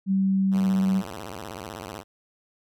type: tone with pitch glide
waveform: sine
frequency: 192.8 to 190.92 Hz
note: G3 to G3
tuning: -28 to -45 cents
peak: -19 dBFS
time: 0.06-1.03 s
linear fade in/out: 50 ms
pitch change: -17 cents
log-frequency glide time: 0.51-0.68 s
type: tone with vibrato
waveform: 5% pulse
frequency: 98.4 Hz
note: G2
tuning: 7 cents sharp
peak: -24 dBFS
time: 0.51-2.04 s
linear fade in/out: 50 ms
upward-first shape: square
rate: 16 Hz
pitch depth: 210 cents each way
effects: none